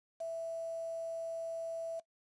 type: tone with quantisation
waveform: sine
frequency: 660 Hz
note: E5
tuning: 2 cents sharp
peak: -36 dBFS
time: 0.2-2 s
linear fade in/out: 10 ms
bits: 9
effects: noise-tail reverb RT60 0.1 s tail -20 dB re dry + resampled to 22050 Hz